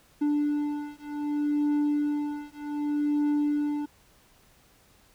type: beating tone pair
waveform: triangle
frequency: 293.7 / 294.35 Hz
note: D4 / D4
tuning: 0 / +4 cents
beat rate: 0.65 Hz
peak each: -26 dBFS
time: 0.21-3.86 s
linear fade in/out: 10 ms
effects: pink hiss -60 dBFS RMS until 5.14 s